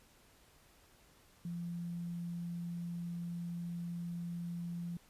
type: tone with quantisation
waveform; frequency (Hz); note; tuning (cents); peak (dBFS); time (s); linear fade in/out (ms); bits
sine; 172.1; F3; -25; -38; 1.45-4.97; 2; 11
effects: pink hiss -65 dBFS RMS until 5.09 s + resampled to 32000 Hz